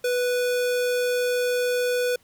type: tone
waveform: square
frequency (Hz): 493.3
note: B4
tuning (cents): -2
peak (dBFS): -22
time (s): 0.04-2.16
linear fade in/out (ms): 5
effects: pink hiss -60 dBFS RMS until 2.23 s